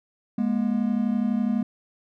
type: tone pair together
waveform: triangle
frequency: 207.7 / 239.7 Hz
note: G#3 / A#3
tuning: 0 / +48 cents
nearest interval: major second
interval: 248 cents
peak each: -22 dBFS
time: 0.38-1.63 s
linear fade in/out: 5 ms
effects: none